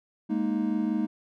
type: chord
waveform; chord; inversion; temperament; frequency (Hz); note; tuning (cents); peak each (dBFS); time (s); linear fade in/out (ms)
triangle; Ab suspended second; none; equal; 207.7 / 233.1 / 311.1; Ab3 / Bb3 / Eb4; 0 / 0 / 0; -27; 0.29-1.07; 20
effects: none